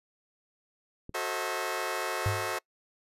click, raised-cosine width 3 ms, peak -29 dBFS, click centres 1.094 s
15% pulse chord, F# diminished seventh, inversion none, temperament just, 370 / 444 / 532.8 / 639.4 Hz, F#4 / A4 / C5 / Eb5, 0 / +16 / +31 / +47 cents, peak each -30 dBFS, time 1.14-2.59 s, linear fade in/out 10 ms
sine tone with exponential decay, 101.7 Hz, G#2, 36 cents flat, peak -23 dBFS, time 2.26-2.57 s, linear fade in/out 0 ms, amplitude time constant 67 ms
effects noise-tail reverb RT60 0.1 s tail -25 dB re dry + resampled to 32000 Hz

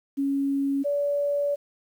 sine tone pair in turn, 277.2 / 574 Hz, C#4 / D5, 0 / -40 cents, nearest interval octave + minor second, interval 1260 cents, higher second, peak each -22 dBFS, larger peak neither, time 0.17-0.84 / 0.84-1.56 s, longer second, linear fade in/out 20 ms, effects 9-bit

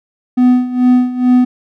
triangle tone with tremolo, 249.8 Hz, B3, 20 cents sharp, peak -3 dBFS, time 0.37-1.45 s, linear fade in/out 10 ms, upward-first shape sine, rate 2.3 Hz, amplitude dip 80%, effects none

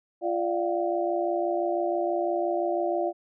sine tone cluster, 346.2 / 588 / 695 / 761 Hz, F4 / D5 / F5 / F#5, -15 / +2 / -9 / +48 cents, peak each -28 / -29 / -29 / -35 dBFS, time 0.21-3.13 s, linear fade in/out 50 ms, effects none

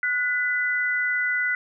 sine tone pair together, 1463.1 / 2000 Hz, F#6 / B6, -20 / +21 cents, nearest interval perfect fourth, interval 541 cents, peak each -24 dBFS, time 0.03-1.55 s, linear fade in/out 2 ms, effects none

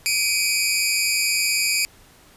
15% pulse tone pair together, 2308 / 2489 Hz, D7 / D#7, -31 / 0 cents, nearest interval minor second, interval 131 cents, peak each -15 dBFS, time 0.06-1.85 s, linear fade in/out 0 ms, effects pink hiss -51 dBFS RMS until 2.36 s + resampled to 32000 Hz

